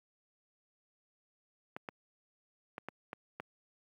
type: clicks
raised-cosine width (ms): 0.5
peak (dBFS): -25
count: 6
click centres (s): 1.765 / 1.888 / 2.781 / 2.886 / 3.131 / 3.4
effects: high-pass 150 Hz 12 dB/octave + 11-bit